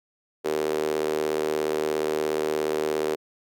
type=tone with high-pass filter; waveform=sawtooth; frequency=77 Hz; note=D#2; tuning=17 cents flat; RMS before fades=-26 dBFS; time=0.44-3.16 s; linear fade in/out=20 ms; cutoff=410 Hz; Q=5.1; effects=none